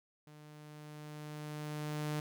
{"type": "tone with level ramp", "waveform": "sawtooth", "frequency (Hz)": 150.6, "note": "D3", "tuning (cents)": 44, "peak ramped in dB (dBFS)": [-50, -30], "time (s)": [0.27, 2.2], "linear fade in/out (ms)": 2, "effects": []}